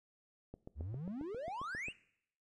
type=click train; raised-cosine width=2 ms; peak=-34 dBFS; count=11; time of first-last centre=0.54-1.884 s; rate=7.44 Hz
type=exponential sweep; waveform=triangle; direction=up; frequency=65.41 to 3022 Hz; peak=-38 dBFS; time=0.75-1.93 s; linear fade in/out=50 ms
effects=noise-tail reverb RT60 0.7 s tail -20 dB re dry + resampled to 24000 Hz